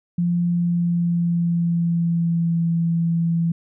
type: tone with pitch glide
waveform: sine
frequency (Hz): 173.6 to 167.4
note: F3 to E3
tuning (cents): -10 to +27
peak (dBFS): -17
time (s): 0.18-3.52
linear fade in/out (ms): 5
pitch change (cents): -63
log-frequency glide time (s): 0.45-2.63
effects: none